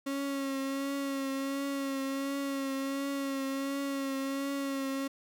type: tone with vibrato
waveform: 35% pulse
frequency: 274.2 Hz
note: C#4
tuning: 19 cents flat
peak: -30 dBFS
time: 0.06-5.08 s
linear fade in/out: 10 ms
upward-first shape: triangle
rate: 1.4 Hz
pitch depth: 32 cents each way
effects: none